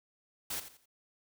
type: noise with echo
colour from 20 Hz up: white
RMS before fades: -37 dBFS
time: 0.5-0.6 s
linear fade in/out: 5 ms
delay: 86 ms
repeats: 3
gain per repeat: -11 dB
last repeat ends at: 0.858 s
effects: none